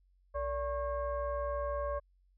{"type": "tone with frequency modulation", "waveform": "sine", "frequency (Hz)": 576, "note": "D5", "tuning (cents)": -34, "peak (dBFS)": -32, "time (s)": [0.34, 2], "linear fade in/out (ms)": 20, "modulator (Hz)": 516, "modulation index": 1, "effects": ["added 46 Hz sine -65 dBFS peak until 2.37 s"]}